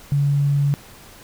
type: tone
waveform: sine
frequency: 142.3 Hz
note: C#3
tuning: 46 cents sharp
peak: -15 dBFS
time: 0.12-0.74 s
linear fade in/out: 0 ms
effects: pink hiss -44 dBFS RMS until 1.23 s